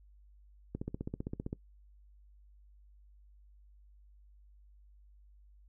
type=click train; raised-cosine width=3 ms; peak=-24 dBFS; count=13; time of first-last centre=0.75-1.529 s; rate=15.4 Hz; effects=noise-tail reverb RT60 0.1 s tail -21 dB re dry + added 50 Hz sine -57 dBFS peak until 5.68 s